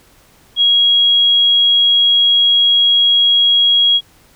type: tone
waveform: sine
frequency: 3300 Hz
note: G#7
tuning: 12 cents flat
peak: -8 dBFS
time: 0.56-4.01 s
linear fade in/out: 50 ms
effects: pink hiss -49 dBFS RMS until 4.35 s